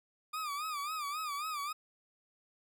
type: tone with vibrato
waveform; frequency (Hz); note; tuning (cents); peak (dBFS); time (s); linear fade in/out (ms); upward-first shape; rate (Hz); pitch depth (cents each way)
40% pulse; 1204; D6; +43; -35; 0.33-1.73; 10; sine; 3.7; 110
effects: none